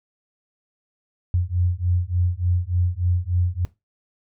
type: beating tone pair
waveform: sine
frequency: 87.31 / 90.71 Hz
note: F2 / F#2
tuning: 0 / -34 cents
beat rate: 3.4 Hz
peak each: -22 dBFS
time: 1.34-3.65 s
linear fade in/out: 0 ms
effects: noise-tail reverb RT60 0.2 s tail -17 dB re dry